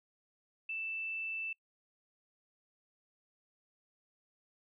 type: tone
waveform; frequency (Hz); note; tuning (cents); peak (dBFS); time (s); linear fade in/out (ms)
sine; 2651; E7; +9; -36; 0.69-1.53; 5
effects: noise-tail reverb RT60 0.1 s tail -25 dB re dry